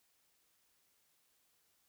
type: silence
effects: white hiss -75 dBFS RMS until 1.88 s